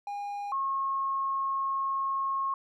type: tone pair in turn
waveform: triangle / sine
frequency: 813 / 1085.2 Hz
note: G#5 / C#6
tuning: -37 / -37 cents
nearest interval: perfect fourth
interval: 500 cents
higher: second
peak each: -31 / -27 dBFS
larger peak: second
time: 0.07-0.52 / 0.52-2.54 s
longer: second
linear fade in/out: 2 ms
effects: none